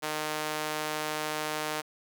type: tone with high-pass filter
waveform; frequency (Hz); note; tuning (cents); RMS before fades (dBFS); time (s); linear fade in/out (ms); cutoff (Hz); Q
sawtooth; 153.3; D#3; -25; -33; 0.02-1.82; 20; 570; 0.67
effects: none